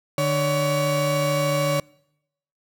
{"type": "tone pair together", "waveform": "35% pulse", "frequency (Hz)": [149.38, 564], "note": ["D3", "C#5"], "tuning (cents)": [30, 30], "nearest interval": "octave + major seventh", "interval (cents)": 2300, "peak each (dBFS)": [-22, -20], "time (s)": [0.18, 1.8], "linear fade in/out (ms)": 2, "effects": ["noise-tail reverb RT60 0.8 s tail -26 dB re dry"]}